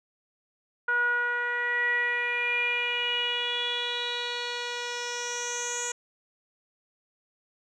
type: tone with low-pass filter sweep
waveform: 10% pulse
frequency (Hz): 483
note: B4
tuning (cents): -39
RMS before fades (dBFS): -29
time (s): 0.88-5.92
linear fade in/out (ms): 5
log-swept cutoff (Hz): 1400 to 7000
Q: 7.5
effects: none